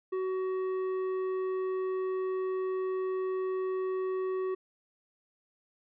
sine tone with tanh clipping, 375 Hz, F#4, 23 cents sharp, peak -31 dBFS, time 0.12-4.55 s, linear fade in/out 10 ms, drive 9 dB, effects none

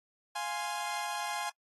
sawtooth chord, F minor, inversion none, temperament equal, 698.5 / 830.6 / 1046.5 Hz, F5 / Ab5 / C6, 0 / 0 / 0 cents, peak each -37 / -32 / -36 dBFS, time 0.35-1.5 s, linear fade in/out 10 ms, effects noise-tail reverb RT60 0.1 s tail -25 dB re dry + AAC 32 kbps

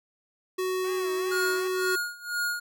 square tone, 371.6 Hz, F#4, 7 cents sharp, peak -27 dBFS, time 0.58-1.96 s, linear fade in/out 10 ms
10% pulse tone with vibrato, 359.5 Hz, F#4, 50 cents flat, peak -34 dBFS, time 0.84-1.68 s, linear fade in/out 5 ms, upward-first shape sine, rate 2.6 Hz, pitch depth 230 cents each way
square tone with tremolo, 1432 Hz, F6, 43 cents sharp, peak -26 dBFS, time 1.31-2.6 s, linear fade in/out 10 ms, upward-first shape sine, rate 2 Hz, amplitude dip 90%
effects none

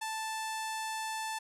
sawtooth tone with low-pass filter, 880 Hz, A5, in tune, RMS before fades -37 dBFS, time 0.01-1.39 s, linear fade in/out 10 ms, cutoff 10000 Hz, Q 1.6, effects none

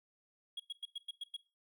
triangle tone bursts, 3307 Hz, G#7, 8 cents flat, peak -37 dBFS, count 7, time 0.57-1.366 s, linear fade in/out 5 ms, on 28 ms, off 100 ms, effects noise-tail reverb RT60 0.3 s tail -19 dB re dry

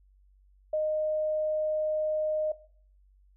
sine tone, 617 Hz, D#5, 15 cents flat, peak -25 dBFS, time 0.73-2.52 s, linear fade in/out 5 ms, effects noise-tail reverb RT60 0.5 s tail -18 dB re dry + added 48 Hz sine -58 dBFS peak until 3.36 s

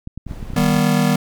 clicks, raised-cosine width 5 ms, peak -17 dBFS, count 8, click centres 0.074 / 0.176 / 0.267 / 0.312 / 0.428 / 0.503 / 0.535 / 0.585 s
brown noise, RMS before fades -32 dBFS, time 0.26-0.82 s, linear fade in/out 50 ms
square chord, Eb augmented, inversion none, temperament just, 155.56 / 194.45 / 243.1 Hz, Eb3 / G3 / B3, 0 / -14 / -27 cents, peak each -19 dBFS, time 0.56-1.16 s, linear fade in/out 5 ms
effects none

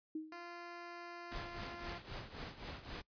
sine tone with exponential decay, 313.7 Hz, D#4, 14 cents sharp, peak -36 dBFS, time 0.15-0.47 s, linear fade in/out 5 ms, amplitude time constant 68 ms
10% pulse tone, 346.1 Hz, F4, 16 cents flat, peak -39 dBFS, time 0.32-1.98 s, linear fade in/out 2 ms
pink noise with tremolo, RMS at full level -44 dBFS, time 1.31-3.02 s, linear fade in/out 10 ms, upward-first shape triangle, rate 3.8 Hz, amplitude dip 80%
effects noise-tail reverb RT60 0.1 s tail -22 dB re dry + resampled to 11025 Hz

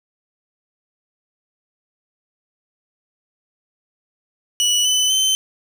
25% pulse tone with pitch steps, 2945 / 3012 / 3081 Hz, F#7 / F#7 / G7, -9 / +30 / -31 cents, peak -11 dBFS, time 4.6-5.35 s, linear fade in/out 0 ms, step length 250 ms, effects none

